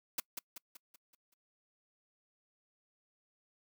white noise with echo, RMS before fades -34 dBFS, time 0.18-0.2 s, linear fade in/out 5 ms, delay 190 ms, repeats 6, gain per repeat -6 dB, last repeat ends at 1.34 s, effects noise-tail reverb RT60 0.1 s tail -26 dB re dry + high-pass 200 Hz 12 dB/octave

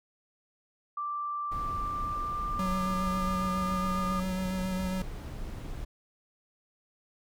sine tone with pitch glide, 1174.7 to 1214.7 Hz, D6 to D#6, 0 to -42 cents, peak -31 dBFS, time 0.97-4.2 s, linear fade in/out 5 ms, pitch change +58 cents, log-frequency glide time 1.58-4.04 s
brown noise, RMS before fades -38 dBFS, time 1.51-5.85 s, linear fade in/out 10 ms
square tone with vibrato, 186.2 Hz, F#3, 11 cents sharp, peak -31 dBFS, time 2.59-5.02 s, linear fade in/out 2 ms, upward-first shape sine, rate 7.3 Hz, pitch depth 19 cents each way
effects none

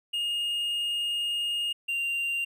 triangle tone pair in turn, 2845 / 2778 Hz, F7 / F7, +31 / -10 cents, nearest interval unison, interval 41 cents, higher first, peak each -25 dBFS, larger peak neither, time 0.13-1.73 / 1.88-2.45 s, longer first, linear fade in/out 10 ms, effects none

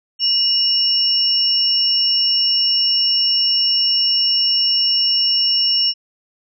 sine tone pair together, 2880 / 5430 Hz, F#7 / F8, -47 / -50 cents, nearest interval major seventh, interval 1097 cents, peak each -21 / -14 dBFS, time 0.19-5.94 s, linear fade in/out 50 ms, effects none

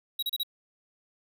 square tone bursts, 3849 Hz, B7, 45 cents flat, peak -28 dBFS, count 4, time 0.19-0.433 s, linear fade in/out 5 ms, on 36 ms, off 33 ms, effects none

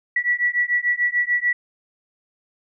sine beating tone pair, 1943 / 1949.8 Hz, B6 / B6, -29 / -23 cents, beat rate 6.8 Hz, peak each -21 dBFS, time 0.16-1.53 s, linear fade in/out 5 ms, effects none

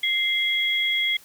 sine tone pair together, 2093 / 3316 Hz, C7 / G#7, 0 / -3 cents, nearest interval minor sixth, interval 797 cents, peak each -23 dBFS, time 0.03-1.17 s, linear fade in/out 5 ms, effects white hiss -51 dBFS RMS until 1.24 s

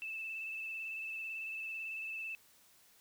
sine tone with vibrato, 2637 Hz, E7, in tune, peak -39 dBFS, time 0.02-2.35 s, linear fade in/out 0 ms, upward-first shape square, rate 18 Hz, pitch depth 18 cents each way, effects white hiss -65 dBFS RMS until 3 s

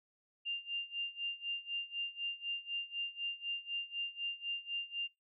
sine tone with tremolo, 2794 Hz, F7, in tune, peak -34 dBFS, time 0.45-5.08 s, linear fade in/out 20 ms, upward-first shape sine, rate 4 Hz, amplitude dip 90%, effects noise-tail reverb RT60 0.2 s tail -25 dB re dry

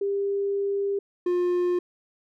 sine / triangle tone pair in turn, 398.9 / 355.4 Hz, G4 / F4, +30 / +30 cents, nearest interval major second, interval 200 cents, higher first, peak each -23 / -19 dBFS, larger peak second, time 0.01-0.99 / 1.26-1.79 s, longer first, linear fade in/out 5 ms, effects none

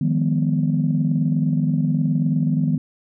sine chord, F half-diminished seventh, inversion third, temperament equal with one note detuned, 155.56 / 174.61 / 203.5 / 246.9 Hz, Eb3 / F3 / Ab3 / Cb4, 0 / 0 / -35 / 0 cents, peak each -19 / -24 / -25 / -22 dBFS, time 0.01-2.78 s, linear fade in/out 5 ms, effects tanh soft clip ceiling -8 dBFS

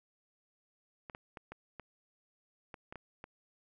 clicks, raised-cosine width 0.5 ms, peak -30 dBFS, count 9, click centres 1.098 / 1.149 / 1.372 / 1.52 / 1.797 / 2.742 / 2.925 / 2.957 / 3.241 s, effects none

